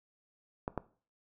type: clicks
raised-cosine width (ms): 1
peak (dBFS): -19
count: 2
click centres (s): 0.679 / 0.777
effects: noise-tail reverb RT60 0.4 s tail -18 dB re dry